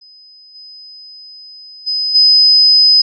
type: tone with level steps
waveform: sine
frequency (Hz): 5030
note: D#8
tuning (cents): +18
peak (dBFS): -39 / -33 / -14 / -5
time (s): 0.01-3.02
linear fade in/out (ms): 10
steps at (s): 0.54 / 1.86 / 2.14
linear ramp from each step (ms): 20
effects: none